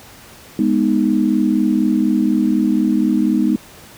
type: chord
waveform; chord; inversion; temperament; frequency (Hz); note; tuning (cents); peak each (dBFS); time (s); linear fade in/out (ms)
sine; G# minor; none; equal with one note detuned; 206.7 / 246.9 / 311.1; G#3 / B3 / D#4; -8 / 0 / 0; -17; 0.59-3.56; 2
effects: pink hiss -41 dBFS RMS until 3.97 s + high-pass 60 Hz 12 dB/octave